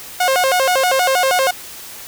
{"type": "tone with vibrato", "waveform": "sawtooth", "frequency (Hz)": 622, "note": "D#5", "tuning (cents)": -1, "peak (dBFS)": -9, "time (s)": [0.2, 1.51], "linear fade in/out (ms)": 5, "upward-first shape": "square", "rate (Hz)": 6.3, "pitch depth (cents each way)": 270, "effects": ["white hiss -34 dBFS RMS until 2.07 s"]}